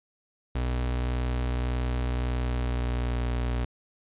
35% pulse tone with pitch glide, 61.74 to 60.54 Hz, B1 to B1, 0 to -34 cents, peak -24 dBFS, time 0.55-3.65 s, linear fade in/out 5 ms, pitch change -34 cents, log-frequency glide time 2.26-3.28 s, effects resampled to 8000 Hz

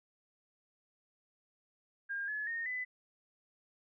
sine tone with pitch steps, 1611 / 1708 / 1844 / 2004 Hz, G6 / G#6 / A#6 / B6, +47 / +48 / -19 / +25 cents, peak -35 dBFS, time 2.09-2.85 s, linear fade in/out 20 ms, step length 190 ms, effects none

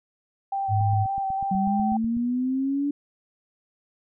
sine tone with vibrato, 779 Hz, G5, 11 cents flat, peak -24 dBFS, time 0.52-1.97 s, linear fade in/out 5 ms, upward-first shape square, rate 3.5 Hz, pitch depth 15 cents each way
sine tone, 103.83 Hz, G#2, in tune, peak -20 dBFS, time 0.68-1.07 s, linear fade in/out 50 ms
click train, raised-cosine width 5 ms, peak -27 dBFS, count 12, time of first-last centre 0.81-2.168 s, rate 8.1 Hz
sine linear sweep, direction up, 188.6 to 289.2 Hz, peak -22 dBFS, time 1.51-2.91 s, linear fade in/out 5 ms
effects none

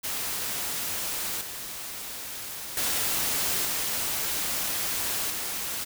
white noise with level steps, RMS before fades -31 / -37 / -27 / -29 / -32 dBFS, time 0.03-5.85 s, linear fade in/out 20 ms, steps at 1.41 / 2.77 / 3.65 / 5.3 s, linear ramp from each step 2 ms, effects none

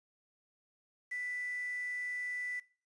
sine tone with quantisation, 1981 Hz, B6, 5 cents sharp, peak -36 dBFS, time 1.11-2.6 s, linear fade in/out 10 ms, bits 9, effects noise-tail reverb RT60 0.4 s tail -19 dB re dry + resampled to 22050 Hz

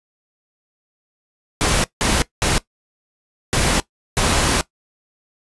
pink noise bursts at uneven times, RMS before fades -17 dBFS, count 5, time 1.61-1.84 / 2.01-2.22 / 2.42-2.58 / 3.53-3.8 / 4.17-4.61 s, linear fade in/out 0 ms, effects noise-tail reverb RT60 0.1 s tail -18 dB re dry + resampled to 24000 Hz

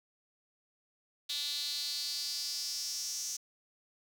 sawtooth tone with high-pass filter sweep, 290 Hz, D4, 22 cents flat, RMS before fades -37 dBFS, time 1.29-3.37 s, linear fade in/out 10 ms, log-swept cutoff 3800 to 6000 Hz, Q 5.8, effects 10-bit

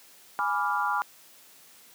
sine chord, G# diminished seventh, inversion none, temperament equal, 830.6 / 987.8 / 1174.7 / 1396.9 Hz, G#5 / B5 / D6 / F6, 0 / 0 / 0 / 0 cents, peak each -30 dBFS, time 0.39-1.02 s, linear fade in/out 0 ms, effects white hiss -54 dBFS RMS until 1.94 s + high-pass 150 Hz 12 dB/octave

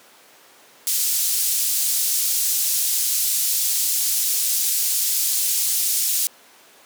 white band-pass noise, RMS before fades -21 dBFS, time 0.87-6.27 s, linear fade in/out 0 ms, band 5200 to 15000 Hz, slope 12 dB/octave, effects pink hiss -49 dBFS RMS until 6.85 s + high-pass 400 Hz 12 dB/octave

